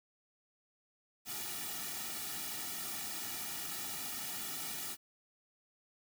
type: noise with comb filter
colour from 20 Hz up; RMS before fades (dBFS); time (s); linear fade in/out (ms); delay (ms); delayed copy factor
white; -41; 1.25-4.97; 50; 1.9; -0.95
effects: none